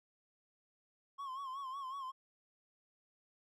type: tone with vibrato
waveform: triangle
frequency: 1075 Hz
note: C6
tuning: 47 cents sharp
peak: -39 dBFS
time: 1.18-2.12 s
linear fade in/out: 20 ms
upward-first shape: sine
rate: 5.4 Hz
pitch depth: 84 cents each way
effects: none